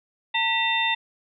harmonic tone with a mistuned harmonic, 900 Hz, A5, 39 cents sharp, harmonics 1 / 2 / 3 / 4, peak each -26 / -26 / -26 / -26 dBFS, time 0.34-0.95 s, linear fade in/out 10 ms, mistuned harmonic 2, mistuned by +140 cents, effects none

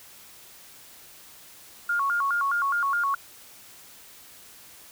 sine tone with vibrato, 1251 Hz, D#6, 9 cents sharp, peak -22 dBFS, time 1.89-3.15 s, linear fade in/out 5 ms, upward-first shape square, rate 4.8 Hz, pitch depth 210 cents each way, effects white hiss -49 dBFS RMS until 4.91 s

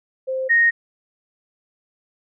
sine tone pair in turn, 523.3 / 1861.5 Hz, C5 / A#6, 0 / -3 cents, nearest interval octave + minor seventh, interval 2197 cents, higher second, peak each -21 / -12 dBFS, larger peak second, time 0.27-0.49 / 0.49-0.71 s, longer neither, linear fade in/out 20 ms, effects none

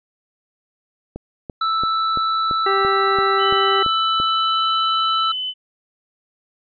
click train, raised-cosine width 2 ms, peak -16 dBFS, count 10, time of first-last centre 1.16-4.201 s, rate 2.96 Hz
square tone, 1318.5 Hz, E6, in tune, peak -18 dBFS, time 1.61-5.32 s, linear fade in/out 5 ms
harmonic tone, 392 Hz, G4, in tune, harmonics 1 / 2 / 3 / 4 / 5 / 7, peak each -20 / -25 / -26 / -31 / -26 / -38 dBFS, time 2.66-3.83 s, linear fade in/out 5 ms
sine tone with pitch glide, 3000 to 3021 Hz, F#7 to F#7, +23 to +35 cents, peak -22 dBFS, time 3.38-5.54 s, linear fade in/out 50 ms, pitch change +12 cents, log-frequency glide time 4.23-4.64 s
effects resampled to 11025 Hz

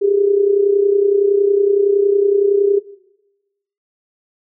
sine tone with amplitude modulation, 401.3 Hz, G4, 41 cents sharp, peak -8 dBFS, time 0.01-2.8 s, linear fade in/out 20 ms, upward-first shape sine, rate 30.8 Hz, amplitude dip 70%, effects noise-tail reverb RT60 1.0 s tail -20 dB re dry

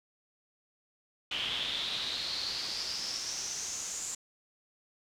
brown noise with band-pass filter sweep, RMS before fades -36 dBFS, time 1.31-4.15 s, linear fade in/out 5 ms, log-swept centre 3100 to 7300 Hz, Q 6.4, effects none

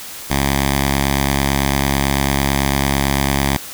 5% pulse tone with notch filter, 69 Hz, C#2, 7 cents flat, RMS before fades -17 dBFS, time 0.3-3.57 s, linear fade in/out 5 ms, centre 480 Hz, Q 0.91, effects white hiss -32 dBFS RMS until 3.73 s

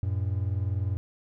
triangle tone pair together, 92.5 / 112.6 Hz, F#2 / A2, 0 / +40 cents, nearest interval minor third, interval 340 cents, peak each -25 / -29 dBFS, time 0.03-0.97 s, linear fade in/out 0 ms, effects none

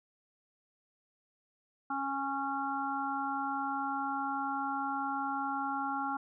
harmonic tone, 275.1 Hz, C#4, 13 cents flat, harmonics 1 / 3 / 4 / 5, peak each -39 / -35 / -40 / -37 dBFS, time 1.9-6.17 s, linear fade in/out 5 ms, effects none

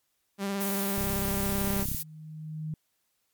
sawtooth tone with vibrato, 198 Hz, G3, 18 cents sharp, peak -25 dBFS, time 0.38-1.86 s, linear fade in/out 50 ms, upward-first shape sine, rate 18 Hz, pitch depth 26 cents each way
violet noise, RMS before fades -33 dBFS, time 0.6-2.03 s, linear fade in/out 10 ms
sine tone with exponential growth, 155.56 Hz, D#3, in tune, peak -30 dBFS, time 0.9-2.74 s, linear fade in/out 2 ms, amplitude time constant 400 ms
click train, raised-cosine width 5 ms, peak -22 dBFS, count 33, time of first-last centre 0.98-1.947 s, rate 33.1 Hz
effects white hiss -75 dBFS RMS until 3.33 s + MP3 96 kbps

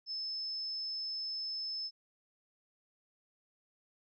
sine tone, 5240 Hz, E8, 11 cents flat, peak -36 dBFS, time 0.06-1.91 s, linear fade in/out 50 ms, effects none

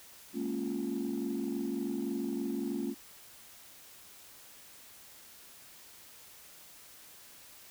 sine chord, Bb minor seventh, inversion third, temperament equal with one note detuned, 207.7 / 231.2 / 277.2 / 349.2 Hz, Ab3 / Bb3 / Db4 / F4, 0 / -14 / 0 / 0 cents, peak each -39 / -36 / -35 / -37 dBFS, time 0.33-2.95 s, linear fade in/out 50 ms, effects tanh soft clip ceiling -26 dBFS + white hiss -54 dBFS RMS until 7.7 s

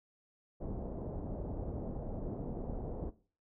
pink low-pass noise, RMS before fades -40 dBFS, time 0.6-3.11 s, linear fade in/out 20 ms, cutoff 660 Hz, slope 24 dB/octave, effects noise-tail reverb RT60 0.4 s tail -18 dB re dry

